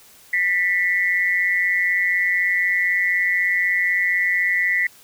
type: tone with amplitude modulation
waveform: sine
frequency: 1975.5 Hz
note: B6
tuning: in tune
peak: -13 dBFS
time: 0.33-4.87 s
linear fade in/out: 5 ms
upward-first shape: sine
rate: 184 Hz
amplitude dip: 80%
effects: white hiss -49 dBFS RMS until 5.03 s